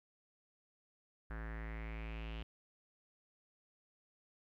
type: tone with low-pass filter sweep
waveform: square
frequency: 55.2 Hz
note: A1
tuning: 6 cents sharp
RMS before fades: -44 dBFS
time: 1.3-2.43 s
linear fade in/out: 5 ms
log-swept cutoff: 1600 to 3000 Hz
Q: 4.9
effects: 13-bit